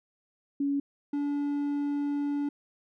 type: tone pair in turn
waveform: sine / triangle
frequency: 281.4 / 287.5 Hz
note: C#4 / D4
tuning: +26 / -37 cents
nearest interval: unison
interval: 37 cents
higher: second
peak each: -25 dBFS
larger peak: neither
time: 0.6-0.8 / 1.13-2.49 s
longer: second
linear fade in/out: 5 ms
effects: none